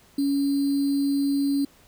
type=tone with sample-and-hold; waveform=sine; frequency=280 Hz; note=C#4; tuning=18 cents sharp; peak=-20 dBFS; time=0.18-1.65 s; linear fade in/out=5 ms; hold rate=4410 Hz; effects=pink hiss -56 dBFS RMS until 1.87 s